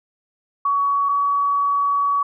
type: tone pair in turn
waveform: sine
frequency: 1126 / 1132.5 Hz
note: C#6 / C#6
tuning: +27 / +37 cents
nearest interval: unison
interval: 10 cents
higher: second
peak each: -16 / -16 dBFS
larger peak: neither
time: 0.65-1.09 / 1.09-2.23 s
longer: second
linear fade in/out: 5 ms
effects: none